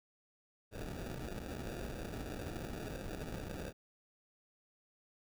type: noise with sample-and-hold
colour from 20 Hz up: pink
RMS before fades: -43 dBFS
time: 0.71-3.73 s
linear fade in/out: 50 ms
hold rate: 1050 Hz
effects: none